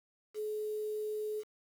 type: tone with quantisation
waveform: sine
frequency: 426.1 Hz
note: G#4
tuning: 44 cents sharp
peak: -34 dBFS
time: 0.34-1.44 s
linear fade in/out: 50 ms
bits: 9
effects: none